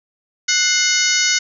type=harmonic tone with a mistuned harmonic; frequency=740 Hz; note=F#5; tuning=in tune; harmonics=2 / 3 / 4 / 5 / 6 / 7 / 8 / 9; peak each=-23 / -20 / -24 / -25 / -23 / -22 / -21 / -22 dBFS; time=0.48-1.39 s; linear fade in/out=10 ms; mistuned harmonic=3; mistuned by=-85 cents; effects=none